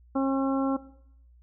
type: harmonic tone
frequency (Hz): 270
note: C#4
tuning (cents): -45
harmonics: 1 / 2 / 3 / 4 / 5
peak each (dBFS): -24 / -30 / -34 / -36 / -38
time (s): 0.15-0.77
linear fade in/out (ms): 10
effects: noise-tail reverb RT60 0.7 s tail -18 dB re dry + added 60 Hz sine -53 dBFS peak until 1.42 s